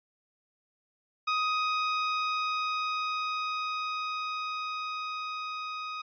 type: tone with level ramp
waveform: sawtooth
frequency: 1253 Hz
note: D#6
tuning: 12 cents sharp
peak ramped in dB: -22 to -31 dBFS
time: 1.27-6.02 s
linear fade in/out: 10 ms
effects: resampled to 11025 Hz